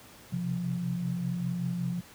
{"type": "tone cluster", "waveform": "sine", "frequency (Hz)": [129.5, 134.7, 175.6], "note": ["C3", "C#3", "F3"], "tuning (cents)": [-17, -49, 10], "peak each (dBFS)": [-36, -37, -30], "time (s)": [0.32, 2.01], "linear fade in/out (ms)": 10, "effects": ["pink hiss -52 dBFS RMS until 2.14 s", "high-pass 60 Hz 12 dB/octave"]}